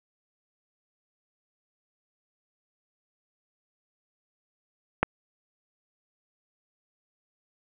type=click; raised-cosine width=0.5 ms; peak=-5 dBFS; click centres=5.03 s; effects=resampled to 8000 Hz + 7-bit